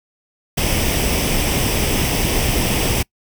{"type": "noise with comb filter", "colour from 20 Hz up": "pink", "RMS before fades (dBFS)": -18, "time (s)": [0.57, 3.03], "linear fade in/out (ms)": 10, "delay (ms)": 0.36, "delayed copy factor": 0.55, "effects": ["noise-tail reverb RT60 0.1 s tail -25 dB re dry"]}